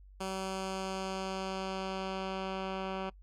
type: tone with low-pass filter sweep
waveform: 10% pulse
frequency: 190.5 Hz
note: G3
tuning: 49 cents flat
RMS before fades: -37 dBFS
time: 0.2-3.1 s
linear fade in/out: 10 ms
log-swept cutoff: 9800 to 2600 Hz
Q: 0.97
effects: noise-tail reverb RT60 0.1 s tail -23 dB re dry + added 48 Hz sine -52 dBFS peak until 3.22 s